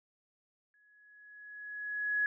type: tone with exponential growth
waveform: sine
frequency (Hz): 1682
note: G#6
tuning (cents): +22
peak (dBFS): -26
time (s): 0.74-2.26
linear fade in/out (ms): 1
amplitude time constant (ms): 330
effects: none